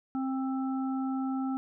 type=harmonic tone; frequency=264.5 Hz; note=C4; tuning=19 cents sharp; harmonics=1 / 3 / 5; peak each=-29 / -39 / -43 dBFS; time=0.15-1.57 s; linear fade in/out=0 ms; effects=none